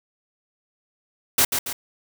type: noise with echo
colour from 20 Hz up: white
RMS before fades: -17 dBFS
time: 1.38-1.45 s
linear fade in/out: 5 ms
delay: 140 ms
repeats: 2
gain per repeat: -6 dB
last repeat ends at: 1.73 s
effects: none